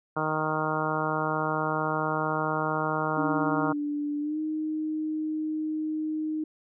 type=harmonic tone; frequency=155.56 Hz; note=D#3; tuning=in tune; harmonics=1 / 2 / 3 / 4 / 5 / 6 / 7 / 8 / 9; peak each=-34 / -34 / -34 / -34 / -34 / -34 / -34 / -34 / -34 dBFS; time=0.16-3.73 s; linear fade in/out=10 ms
type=tone with pitch glide; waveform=sine; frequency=293.1 to 310.3 Hz; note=D4 to D#4; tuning=-3 to -5 cents; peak=-27 dBFS; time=3.17-6.44 s; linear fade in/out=5 ms; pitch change=+98 cents; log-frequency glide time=4.2-4.39 s
effects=none